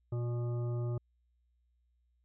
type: harmonic tone with a mistuned harmonic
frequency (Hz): 120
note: B2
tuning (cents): -49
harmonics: 1 / 3 / 5 / 7 / 9 / 10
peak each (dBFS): -32 / -42 / -48 / -57 / -61 / -56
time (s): 0.12-0.98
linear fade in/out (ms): 5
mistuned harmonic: 10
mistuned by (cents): +32
effects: added 60 Hz sine -70 dBFS peak until 2.24 s